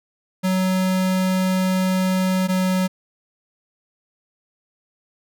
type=tone pair in turn; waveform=square; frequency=186.5 / 185.76 Hz; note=F#3 / F#3; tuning=+14 / +7 cents; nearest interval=unison; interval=7 cents; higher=first; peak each=-18 dBFS; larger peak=neither; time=0.43-2.48 / 2.48-2.88 s; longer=first; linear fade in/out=20 ms; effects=none